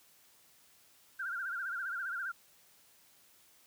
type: tone with vibrato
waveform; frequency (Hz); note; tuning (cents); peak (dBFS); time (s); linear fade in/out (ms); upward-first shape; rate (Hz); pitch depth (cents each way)
sine; 1480; F#6; 0; -35; 1.19-2.32; 10; sine; 15; 130
effects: white hiss -64 dBFS RMS until 3.66 s + high-pass 60 Hz 12 dB/octave